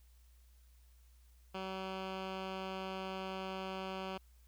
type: tone with low-pass filter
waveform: 10% pulse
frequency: 189.7 Hz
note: F#3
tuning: 43 cents sharp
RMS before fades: -42 dBFS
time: 1.54-4.18 s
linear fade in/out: 10 ms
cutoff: 3400 Hz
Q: 1.3
effects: added 60 Hz sine -60 dBFS peak until 4.47 s + white hiss -73 dBFS RMS until 4.47 s